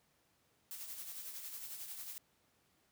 blue noise with tremolo, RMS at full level -45 dBFS, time 0.71-2.18 s, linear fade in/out 0 ms, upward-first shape sine, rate 11 Hz, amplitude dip 45%, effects pink hiss -74 dBFS RMS until 2.91 s + high-pass 80 Hz 12 dB/octave

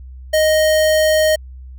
square tone, 622.3 Hz, D#5, in tune, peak -12 dBFS, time 0.33-1.36 s, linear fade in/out 10 ms, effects added 64 Hz sine -32 dBFS peak until 1.78 s

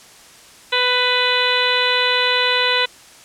harmonic tone, 497.3 Hz, B4, 12 cents sharp, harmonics 1 / 2 / 3 / 4 / 5 / 6 / 7 / 8, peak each -23 / -23 / -23 / -23 / -23 / -23 / -23 / -23 dBFS, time 0.72-2.86 s, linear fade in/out 10 ms, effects white hiss -44 dBFS RMS until 3.24 s + low-pass 9000 Hz 12 dB/octave

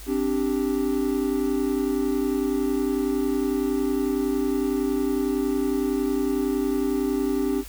triangle chord, C suspended second, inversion none, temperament equal with one note detuned, 262.8 / 293.7 / 392 Hz, C4 / D4 / G4, +8 / 0 / 0 cents, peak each -24 dBFS, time 0.06-7.64 s, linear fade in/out 50 ms, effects added 50 Hz sine -39 dBFS peak until 7.68 s + white hiss -44 dBFS RMS until 7.68 s

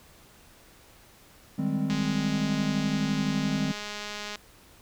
triangle chord, Ab major seventh, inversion second, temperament equal, 155.56 / 196 / 207.7 / 261.6 Hz, Eb3 / G3 / Ab3 / C4, 0 / 0 / 0 / 0 cents, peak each -29 / -29 / -29 / -28 dBFS, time 1.58-3.72 s, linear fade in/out 10 ms
click train, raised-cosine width 0.2 ms, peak -19 dBFS, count 512, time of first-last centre 1.9-4.357 s, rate 208 Hz
effects pink hiss -55 dBFS RMS until 4.81 s

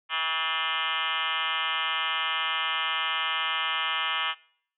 sine tone with frequency modulation, 2093 Hz, C7, in tune, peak -25 dBFS, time 0.09-4.35 s, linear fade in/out 50 ms, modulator 161 Hz, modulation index 7, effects noise-tail reverb RT60 0.6 s tail -22 dB re dry

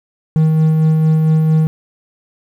triangle tone with tremolo, 157.7 Hz, D#3, 24 cents sharp, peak -6 dBFS, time 0.36-1.67 s, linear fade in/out 0 ms, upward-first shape sine, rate 4.4 Hz, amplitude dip 25%, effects 8-bit

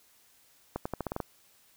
accelerating click train, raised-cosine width 1 ms, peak -18 dBFS, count 8, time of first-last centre 0.76-1.202 s, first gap 95 ms, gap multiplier 0.86, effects white hiss -63 dBFS RMS until 1.76 s

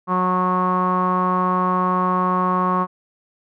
sawtooth tone with low-pass filter, 182.8 Hz, F#3, 21 cents flat, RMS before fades -19 dBFS, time 0.07-2.87 s, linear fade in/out 50 ms, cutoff 1100 Hz, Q 8.9, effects none

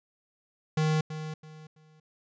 square tone with echo, 155.56 Hz, D#3, in tune, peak -24 dBFS, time 0.77-1.01 s, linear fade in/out 5 ms, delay 330 ms, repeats 3, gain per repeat -11 dB, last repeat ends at 2 s, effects resampled to 16000 Hz

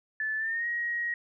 sine tone with pitch glide, 1744 to 1890.9 Hz, A6 to A#6, -16 to +24 cents, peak -28 dBFS, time 0.2-1.14 s, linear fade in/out 2 ms, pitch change +140 cents, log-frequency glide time 0.37-0.67 s, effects none

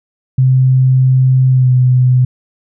sine tone with pitch glide, 130 to 126.74 Hz, C3 to B2, -11 to +45 cents, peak -6 dBFS, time 0.38-2.25 s, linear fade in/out 5 ms, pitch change -44 cents, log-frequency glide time 1.5-1.71 s, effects none

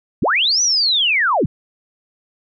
sine linear two-way sweep, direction up then down, 73.8 to 6040 to 82.5 Hz, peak -13 dBFS, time 0.22-1.46 s, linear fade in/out 5 ms, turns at 0.62 s, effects none

